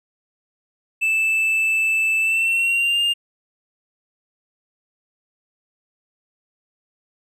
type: tone with pitch glide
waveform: triangle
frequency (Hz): 2637 to 2810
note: E7 to F7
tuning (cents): 0 to +10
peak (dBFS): -15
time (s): 1.01-3.14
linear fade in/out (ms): 20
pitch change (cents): +110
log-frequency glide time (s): 2.2-3.01
effects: none